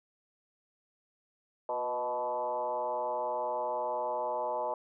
sine tone with frequency modulation, 744 Hz, F#5, 9 cents sharp, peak -30 dBFS, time 1.69-4.74 s, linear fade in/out 2 ms, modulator 126 Hz, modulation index 2.1, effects none

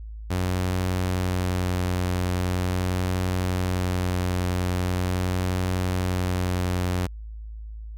sawtooth tone with vibrato, 91.1 Hz, F#2, 26 cents flat, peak -19 dBFS, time 0.3-7.07 s, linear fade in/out 10 ms, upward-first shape sine, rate 0.42 Hz, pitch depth 14 cents each way, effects added 54 Hz sine -34 dBFS peak until 7.97 s

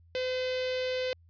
sawtooth tone with notch filter, 510 Hz, C5, 44 cents flat, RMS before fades -31 dBFS, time 0.15-1.13 s, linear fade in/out 0 ms, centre 1100 Hz, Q 0.7, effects added 84 Hz sine -56 dBFS peak until 1.29 s + resampled to 11025 Hz

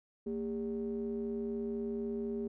triangle ring-modulated tone, 87 Hz, F2, 6 cents flat, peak -29 dBFS, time 0.26-2.48 s, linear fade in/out 10 ms, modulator 316 Hz, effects none

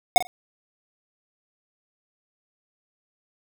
square tone with echo, 728 Hz, F#5, 28 cents flat, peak -10 dBFS, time 0.16-0.18 s, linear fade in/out 0 ms, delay 45 ms, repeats 2, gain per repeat -15 dB, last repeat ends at 0.27 s, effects none

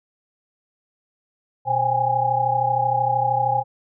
sine tone cluster, 123.3 / 530 / 797 / 830 Hz, B2 / C5 / G5 / G#5, -2 / +22 / +28 / -1 cents, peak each -29 / -28 / -22 / -20 dBFS, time 1.65-3.64 s, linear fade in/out 50 ms, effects none

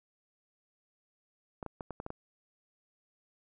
clicks, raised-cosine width 1 ms, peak -25 dBFS, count 7, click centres 1.628 / 1.663 / 1.808 / 1.907 / 2.001 / 2.064 / 2.104 s, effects none

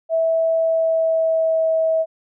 sine tone with pitch glide, 653 to 645.1 Hz, E5 to E5, -17 to -38 cents, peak -15 dBFS, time 0.09-2.06 s, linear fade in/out 50 ms, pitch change -21 cents, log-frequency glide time 0.57-1.69 s, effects none

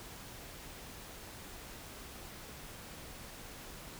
silence, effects pink hiss -49 dBFS RMS until 3.99 s

